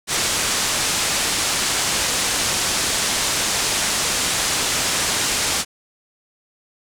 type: low-pass noise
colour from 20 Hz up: white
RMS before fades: -21 dBFS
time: 0.07-5.65 s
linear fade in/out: 50 ms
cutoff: 8900 Hz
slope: 24 dB/octave
effects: none